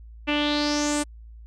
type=tone with low-pass filter sweep; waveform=sawtooth; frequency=294.7 Hz; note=D4; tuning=6 cents sharp; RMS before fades=-24 dBFS; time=0.27-1.04 s; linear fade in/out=20 ms; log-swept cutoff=2600 to 8800 Hz; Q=5; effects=added 56 Hz sine -41 dBFS peak until 1.46 s